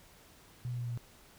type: tone with pitch steps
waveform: sine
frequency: 123.2 / 122.14 / 121.08 / 120.04 / 119 Hz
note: B2 / B2 / B2 / B2 / A#2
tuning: -4 / -19 / -34 / -49 / +36 cents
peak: -34 dBFS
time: 0.65-0.975 s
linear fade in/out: 0 ms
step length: 65 ms
effects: pink hiss -59 dBFS RMS until 1.38 s